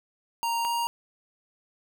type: tone pair in turn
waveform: square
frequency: 931 / 938.6 Hz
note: A#5 / A#5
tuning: -2 / +12 cents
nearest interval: unison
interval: 14 cents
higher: second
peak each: -26 dBFS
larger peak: neither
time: 0.43-0.65 / 0.65-0.87 s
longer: neither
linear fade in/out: 0 ms
effects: none